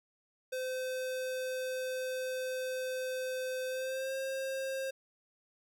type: tone with pitch glide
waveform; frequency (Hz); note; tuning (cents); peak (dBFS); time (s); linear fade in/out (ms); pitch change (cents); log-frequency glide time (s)
square; 514 to 533.4; C5 to C5; -31 to +33; -35; 0.52-4.91; 10; +64; 3.68-4.14
effects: none